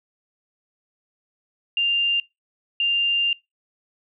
sine tone bursts at uneven times, 2794 Hz, F7, in tune, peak -18 dBFS, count 2, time 1.77-2.2 / 2.8-3.33 s, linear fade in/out 2 ms, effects noise-tail reverb RT60 0.2 s tail -23 dB re dry

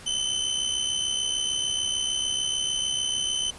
sawtooth tone with amplitude modulation, 3047 Hz, G7, 50 cents flat, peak -19 dBFS, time 0.06-3.51 s, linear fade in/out 10 ms, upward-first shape sine, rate 66.7 Hz, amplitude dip 55%, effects pink hiss -45 dBFS RMS until 3.58 s + resampled to 24000 Hz

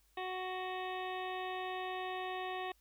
harmonic tone with a mistuned harmonic, 370.4 Hz, F#4, 2 cents sharp, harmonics 1 / 2 / 3 / 5 / 6 / 7 / 8 / 9 / 10, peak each -43 / -41 / -46 / -47 / -56 / -50 / -54 / -58 / -53 dBFS, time 0.17-2.72 s, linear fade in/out 5 ms, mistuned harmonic 8, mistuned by +18 cents, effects added 50 Hz sine -70 dBFS peak until 2.8 s + white hiss -73 dBFS RMS until 2.8 s

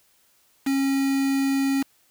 triangle tone with quantisation, 272.4 Hz, C#4, 30 cents flat, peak -18 dBFS, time 0.66-1.83 s, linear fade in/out 10 ms, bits 5, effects white hiss -62 dBFS RMS until 2.1 s

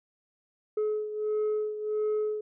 sine beating tone pair, 426 / 427.5 Hz, G#4 / A4, +44 / -50 cents, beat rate 1.5 Hz, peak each -26 / -31 dBFS, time 0.77-2.41 s, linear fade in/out 5 ms, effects tanh soft clip ceiling -24 dBFS

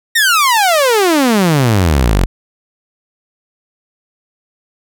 sawtooth exponential sweep, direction down, 1897 to 41.2 Hz, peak -5 dBFS, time 0.15-2.26 s, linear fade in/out 10 ms, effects none

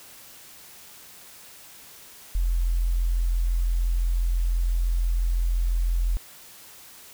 sine tone, 42.95 Hz, F1, 28 cents flat, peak -20 dBFS, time 2.35-6.17 s, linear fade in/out 0 ms, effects white hiss -47 dBFS RMS until 7.13 s

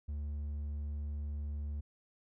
sine tone with hard clipping, 73.42 Hz, D2, in tune, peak -37 dBFS, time 0.08-1.81 s, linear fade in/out 10 ms, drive 3 dB, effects none

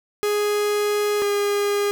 45% pulse tone pair in turn, 415.3 / 407.9 Hz, G#4 / G#4, 0 / -31 cents, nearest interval unison, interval 31 cents, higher first, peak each -19 dBFS, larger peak neither, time 0.23-1.22 / 1.22-1.91 s, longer first, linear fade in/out 0 ms, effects none

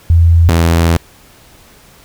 sine / sawtooth tone pair in turn, 83.9 / 83.51 Hz, E2 / E2, +31 / +23 cents, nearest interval unison, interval 8 cents, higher first, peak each -4 dBFS, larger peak neither, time 0.1-0.49 / 0.49-0.97 s, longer second, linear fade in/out 0 ms, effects pink hiss -43 dBFS RMS until 2.04 s

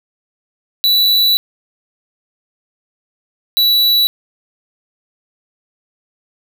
square tone pair in turn, 3951 / 3937 Hz, B7 / B7, 0 / -6 cents, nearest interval unison, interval 6 cents, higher first, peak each -10 dBFS, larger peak neither, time 0.84-1.37 / 3.57-4.07 s, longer first, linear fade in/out 0 ms, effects none

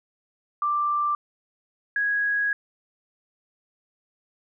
sine tone pair in turn, 1179 / 1657.8 Hz, D6 / G#6, +6 / -4 cents, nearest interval tritone, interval 590 cents, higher second, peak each -21 dBFS, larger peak neither, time 0.62-1.15 / 1.96-2.53 s, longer second, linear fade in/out 2 ms, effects none

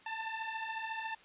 20% pulse beating tone pair, 881 / 895 Hz, A5 / A5, +2 / +29 cents, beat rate 14 Hz, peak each -37 / -34 dBFS, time 0.06-1.15 s, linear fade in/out 5 ms, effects white hiss -59 dBFS RMS until 1.24 s + resampled to 8000 Hz

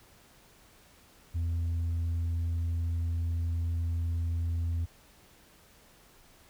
sine tone, 84 Hz, E2, 33 cents sharp, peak -25 dBFS, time 1.34-4.86 s, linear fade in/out 20 ms, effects tanh soft clip ceiling -27 dBFS + pink hiss -59 dBFS RMS until 6.49 s

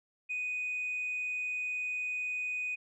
sine tone, 2489 Hz, D#7, in tune, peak -31 dBFS, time 0.29-2.76 s, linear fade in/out 20 ms, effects tanh soft clip ceiling -29 dBFS

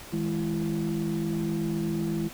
sine tone cluster, 160 / 208 / 335.4 Hz, D#3 / G#3 / E4, +49 / +3 / +30 cents, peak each -29 dBFS, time 0.12-2.29 s, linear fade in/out 20 ms, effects tanh soft clip ceiling -21 dBFS + pink hiss -44 dBFS RMS until 2.33 s

